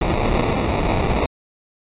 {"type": "noise with sample-and-hold", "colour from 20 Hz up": "pink", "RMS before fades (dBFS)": -19, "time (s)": [0.01, 1.26], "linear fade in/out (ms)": 2, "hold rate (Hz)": 1575, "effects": ["resampled to 8000 Hz"]}